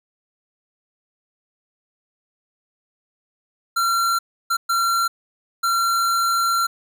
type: tone bursts at uneven times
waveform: square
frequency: 1367 Hz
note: F6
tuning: 37 cents flat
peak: -18 dBFS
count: 4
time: 3.76-4.19 / 4.5-4.57 / 4.69-5.08 / 5.63-6.67 s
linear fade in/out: 10 ms
effects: 10-bit